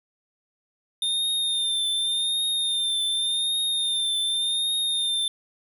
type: tone with vibrato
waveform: square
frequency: 3626 Hz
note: A#7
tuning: 49 cents flat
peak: -23 dBFS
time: 1.02-5.28 s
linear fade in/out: 2 ms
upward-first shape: triangle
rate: 0.87 Hz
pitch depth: 48 cents each way
effects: none